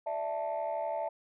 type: chord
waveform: sine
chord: D suspended second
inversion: none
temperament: equal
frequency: 587.3 / 659.3 / 880 Hz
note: D5 / E5 / A5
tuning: 0 / 0 / 0 cents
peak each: -36 / -33 / -35 dBFS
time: 0.06-1.09 s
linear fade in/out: 10 ms
effects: tanh soft clip ceiling -26 dBFS